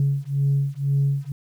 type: beating tone pair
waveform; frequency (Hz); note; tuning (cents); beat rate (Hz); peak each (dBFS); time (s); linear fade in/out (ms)
sine; 138.59 / 140.59; C#3 / C#3; 0 / +25; 2; -21; 0-1.32; 2
effects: tanh soft clip ceiling -13 dBFS + 9-bit